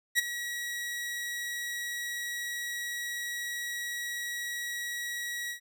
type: tone with ADSR envelope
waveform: sawtooth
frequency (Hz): 1917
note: A#6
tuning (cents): +48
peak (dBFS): -17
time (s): 0.15-5.6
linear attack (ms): 37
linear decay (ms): 16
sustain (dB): -13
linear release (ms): 99
effects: none